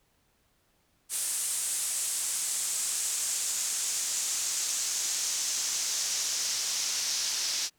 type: noise with band-pass filter sweep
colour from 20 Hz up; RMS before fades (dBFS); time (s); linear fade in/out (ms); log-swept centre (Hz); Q
pink; -31; 1.09-7.7; 50; 8900 to 5500; 2.4
effects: pink hiss -70 dBFS RMS until 7.78 s